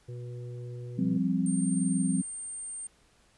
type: harmonic tone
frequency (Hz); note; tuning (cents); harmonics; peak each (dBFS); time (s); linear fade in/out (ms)
121.9; B2; -22; 1 / 3 / 4; -37 / -47 / -49; 0.08-1.18; 10
type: chord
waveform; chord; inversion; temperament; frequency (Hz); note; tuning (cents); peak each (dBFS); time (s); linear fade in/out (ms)
sine; F suspended second; none; equal; 174.61 / 196 / 261.6; F3 / G3 / C4; 0 / 0 / 0; -29; 0.98-2.22; 10
type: tone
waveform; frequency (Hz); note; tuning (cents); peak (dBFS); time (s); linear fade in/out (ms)
sine; 8720; C#9; -29; -36; 1.46-2.87; 2
effects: pink hiss -64 dBFS RMS until 3.37 s + resampled to 24000 Hz